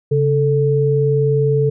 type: tone pair together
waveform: sine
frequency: 138.59 / 440 Hz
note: C#3 / A4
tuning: 0 / 0 cents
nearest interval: octave + minor sixth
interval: 2000 cents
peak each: -15 dBFS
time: 0.11-1.7 s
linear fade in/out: 10 ms
effects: none